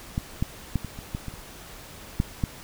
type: clicks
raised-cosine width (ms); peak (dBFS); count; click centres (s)
5; -13 / -11 / -11 / -21 / -24 / -17 / -21 / -29 / -9 / -11; 10; 0.179 / 0.425 / 0.757 / 0.847 / 0.989 / 1.149 / 1.283 / 1.339 / 2.201 / 2.438
effects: pink hiss -44 dBFS RMS until 2.63 s